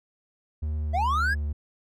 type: tone with pitch glide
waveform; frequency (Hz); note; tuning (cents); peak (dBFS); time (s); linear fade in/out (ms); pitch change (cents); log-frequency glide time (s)
triangle; 76.4 to 73.75; D#2 to D2; -31 to +8; -24; 0.62-1.53; 10; -61; 0.74-1.22
type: linear sweep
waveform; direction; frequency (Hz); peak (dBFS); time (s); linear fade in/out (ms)
triangle; up; 644 to 1710; -21; 0.93-1.35; 20
effects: none